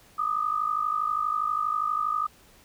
sine tone pair together, 1202.6 / 1255 Hz, D6 / D#6, +41 / +15 cents, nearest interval minor second, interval 74 cents, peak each -27 dBFS, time 0.18-2.27 s, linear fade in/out 10 ms, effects pink hiss -56 dBFS RMS until 2.64 s

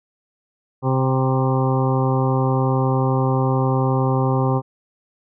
harmonic tone with a mistuned harmonic, 131.3 Hz, C3, 6 cents sharp, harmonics 1 / 2 / 3 / 4 / 6 / 7 / 8 / 9, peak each -18 / -24 / -25 / -26 / -27 / -30 / -29 / -33 dBFS, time 0.82-4.62 s, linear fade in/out 50 ms, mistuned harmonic 7, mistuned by +23 cents, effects none

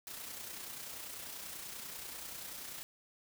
white noise with amplitude modulation, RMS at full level -44 dBFS, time 0.07-2.83 s, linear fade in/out 0 ms, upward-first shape sine, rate 30.3 Hz, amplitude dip 40%, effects none

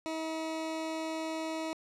20% pulse tone, 320 Hz, D#4, 49 cents sharp, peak -29 dBFS, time 0.06-1.73 s, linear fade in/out 0 ms, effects low-pass 8000 Hz 12 dB/octave

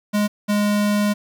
square tone pair in turn, 207.7 / 206.9 Hz, G#3 / G#3, 0 / -6 cents, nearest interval unison, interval 6 cents, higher first, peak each -17 dBFS, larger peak neither, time 0.13-0.28 / 0.48-1.14 s, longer second, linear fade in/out 20 ms, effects 8-bit

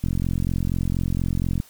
click train, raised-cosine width 5 ms, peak -11 dBFS, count 70, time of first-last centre 0.04-1.601 s, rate 44.2 Hz, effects white hiss -51 dBFS RMS until 1.69 s + MP3 96 kbps

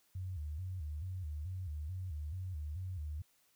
sine tone with vibrato, 83.5 Hz, E2, 23 cents sharp, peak -38 dBFS, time 0.15-3.22 s, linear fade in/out 5 ms, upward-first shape square, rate 2.3 Hz, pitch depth 180 cents each way, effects white hiss -72 dBFS RMS until 3.55 s

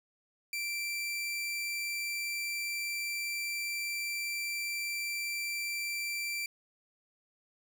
sawtooth tone, 2347 Hz, D7, 2 cents flat, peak -30 dBFS, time 0.53-6.46 s, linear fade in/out 2 ms, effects none

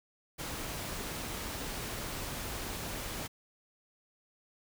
pink noise, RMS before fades -39 dBFS, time 0.38-3.28 s, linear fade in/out 20 ms, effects none

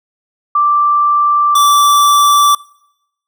sine / square tone pair in turn, 1174.7 / 1163.2 Hz, D6 / D6, 0 / -17 cents, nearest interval unison, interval 17 cents, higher first, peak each -8 / -7 dBFS, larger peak second, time 0.55-1.55 / 1.55-2.55 s, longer neither, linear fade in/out 5 ms, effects noise-tail reverb RT60 0.8 s tail -23 dB re dry

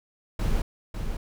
brown noise with echo, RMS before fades -24 dBFS, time 0.39-0.62 s, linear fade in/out 5 ms, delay 550 ms, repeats 1, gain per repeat -6 dB, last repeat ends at 1.17 s, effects none

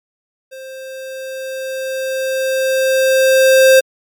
square tone with level ramp, 527 Hz, C5, 12 cents sharp, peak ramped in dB -31 to -5 dBFS, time 0.51-3.81 s, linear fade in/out 20 ms, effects MP3 96 kbps

